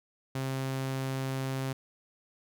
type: tone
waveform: sawtooth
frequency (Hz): 133.2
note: C3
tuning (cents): +31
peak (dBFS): -27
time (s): 0.35-1.73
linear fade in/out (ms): 5
effects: none